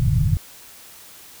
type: low-pass noise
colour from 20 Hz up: white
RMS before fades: -18 dBFS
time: 0-0.37 s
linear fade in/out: 0 ms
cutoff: 150 Hz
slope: 48 dB/octave
effects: white hiss -44 dBFS RMS until 1.4 s